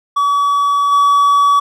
triangle tone with level steps, 1139 Hz, C#6, 47 cents sharp, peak -9 / -6 dBFS, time 0.16-1.6 s, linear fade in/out 10 ms, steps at 0.91 s, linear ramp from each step 20 ms, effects none

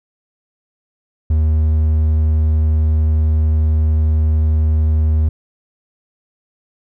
triangle tone, 77.78 Hz, D#2, in tune, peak -9 dBFS, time 1.3-5.29 s, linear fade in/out 5 ms, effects none

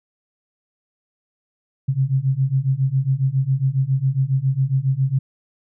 sine beating tone pair, 130 / 137.3 Hz, C3 / C#3, -11 / -16 cents, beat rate 7.3 Hz, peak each -20 / -19 dBFS, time 1.88-5.19 s, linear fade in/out 10 ms, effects none

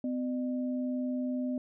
sine tone pair together, 254 / 604 Hz, B3 / D5, +49 / +48 cents, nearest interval octave + minor third, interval 1499 cents, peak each -30 / -40 dBFS, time 0.04-1.58 s, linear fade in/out 2 ms, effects none

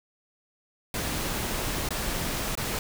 pink noise with dropouts, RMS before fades -30 dBFS, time 0.94-2.79 s, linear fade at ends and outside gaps 2 ms, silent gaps 1.889-1.906 / 2.553-2.574 s, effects none

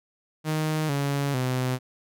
sawtooth tone with pitch steps, 155.56 / 141.01 / 127.82 Hz, D#3 / C#3 / C3, 0 / +30 / -40 cents, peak -20 dBFS, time 0.44-1.79 s, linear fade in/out 50 ms, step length 450 ms, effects none

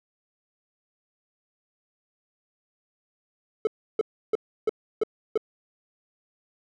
triangle tone bursts, 434.6 Hz, A4, 21 cents flat, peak -17 dBFS, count 6, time 3.65-5.376 s, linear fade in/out 2 ms, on 21 ms, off 320 ms, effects none

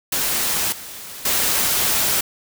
white noise with level steps, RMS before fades -21 / -35 / -19 dBFS, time 0.12-2.21 s, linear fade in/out 5 ms, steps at 0.72 / 1.25 s, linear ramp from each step 5 ms, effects none

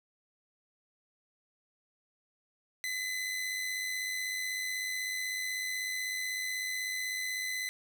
sawtooth tone with amplitude modulation, 2019 Hz, B6, 38 cents sharp, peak -28 dBFS, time 2.84-7.69 s, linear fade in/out 0 ms, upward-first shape sine, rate 96.1 Hz, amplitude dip 40%, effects none

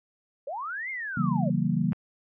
sine linear two-way sweep, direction up then down, 511 to 2157 to 511 Hz, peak -31 dBFS, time 0.47-1.5 s, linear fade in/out 5 ms, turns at 0.9 s
sine chord, C# diminished seventh, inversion none, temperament equal with one note detuned, 138.59 / 164.81 / 191.41 / 233.1 Hz, C#3 / E3 / G3 / Bb3, 0 / 0 / -41 / 0 cents, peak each -30 / -27 / -28 / -29 dBFS, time 1.17-1.93 s, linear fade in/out 5 ms
clicks, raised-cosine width 0.5 ms, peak -28 dBFS, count 2, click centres 1.923 / 1.931 s
effects none

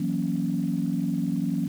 sine chord, F# dominant seventh, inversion third, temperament equal with one note detuned, 164.81 / 185 / 235 / 277.2 Hz, E3 / F#3 / A#3 / C#4, 0 / 0 / +14 / 0 cents, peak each -29 / -28 / -29 / -29 dBFS, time 0-1.68 s, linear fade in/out 5 ms, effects tanh soft clip ceiling -14 dBFS + 8-bit

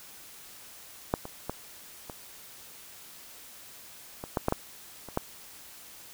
clicks, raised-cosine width 1 ms, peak -10 / -24 / -17 / -24 / -22 / -12 / -10 / -11 / -27 / -12 dBFS, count 10, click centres 1.139 / 1.254 / 1.496 / 2.098 / 4.239 / 4.372 / 4.484 / 4.524 / 5.087 / 5.174 s, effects white hiss -49 dBFS RMS until 6.13 s

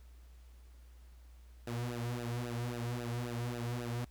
sawtooth tone with flanger, 120 Hz, B2, 49 cents flat, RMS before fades -38 dBFS, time 1.67-4.05 s, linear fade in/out 5 ms, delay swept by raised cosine 0.9 to 3.7 ms, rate 3.7 Hz, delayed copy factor -0.9, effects added 60 Hz sine -53 dBFS peak until 4.1 s + pink hiss -69 dBFS RMS until 4.1 s

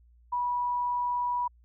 sine tone, 976 Hz, B5, 21 cents flat, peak -26 dBFS, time 0.32-1.48 s, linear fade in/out 10 ms, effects added 59 Hz sine -56 dBFS peak until 1.64 s

